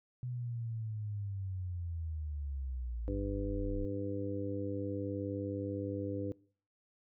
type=linear sweep; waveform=sine; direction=down; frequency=125.6 to 36.57 Hz; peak=-36 dBFS; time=0.23-3.85 s; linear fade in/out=0 ms
type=harmonic tone; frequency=99.6 Hz; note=G2; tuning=28 cents sharp; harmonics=1 / 2 / 3 / 4 / 5; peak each=-40 / -47 / -38 / -45 / -40 dBFS; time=3.08-6.32 s; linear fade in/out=0 ms
effects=noise-tail reverb RT60 0.5 s tail -23 dB re dry